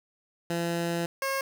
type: tone pair in turn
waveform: 15% pulse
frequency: 170 / 541.2 Hz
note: F3 / C#5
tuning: -46 / -42 cents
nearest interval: octave + minor sixth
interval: 2004 cents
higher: second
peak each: -21 dBFS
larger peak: neither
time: 0.5-1.06 / 1.22-1.41 s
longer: first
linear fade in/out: 2 ms
effects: none